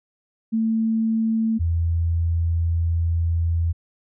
sine tone pair in turn, 223.4 / 83.68 Hz, A3 / E2, +27 / +27 cents, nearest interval octave + perfect fourth, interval 1700 cents, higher first, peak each -18 dBFS, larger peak neither, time 0.52-1.59 / 1.59-3.73 s, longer second, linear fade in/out 20 ms, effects none

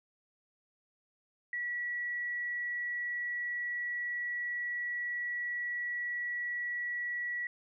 sine tone, 1937 Hz, B6, 34 cents flat, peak -33 dBFS, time 1.53-7.47 s, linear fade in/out 2 ms, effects none

